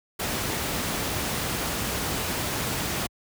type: noise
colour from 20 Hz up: pink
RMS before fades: -28 dBFS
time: 0.19-3.07 s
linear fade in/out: 10 ms
effects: high-pass 60 Hz 12 dB/octave